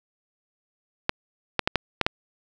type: clicks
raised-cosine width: 0.3 ms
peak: -4 dBFS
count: 6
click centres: 1.094 / 1.593 / 1.675 / 1.757 / 2.013 / 2.065 s
effects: none